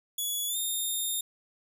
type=tone with pitch glide; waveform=5% pulse; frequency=3400 to 3665 Hz; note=G#7 to A#7; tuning=+40 to -30 cents; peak=-22 dBFS; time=0.18-1.21 s; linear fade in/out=5 ms; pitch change=+130 cents; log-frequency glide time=0.48-0.57 s; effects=none